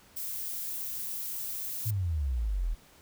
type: noise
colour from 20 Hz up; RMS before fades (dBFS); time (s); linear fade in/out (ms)
violet; -36; 0.16-1.91; 10
type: exponential sweep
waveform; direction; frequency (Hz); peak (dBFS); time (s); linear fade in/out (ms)
sine; down; 113.3 to 37.91; -27; 1.85-2.75; 20
effects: pink hiss -58 dBFS RMS until 3.01 s